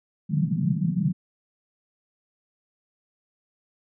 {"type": "band-pass noise", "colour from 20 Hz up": "white", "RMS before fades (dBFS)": -24, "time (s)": [0.29, 1.13], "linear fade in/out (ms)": 20, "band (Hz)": [140, 190], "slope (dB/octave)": 48, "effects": []}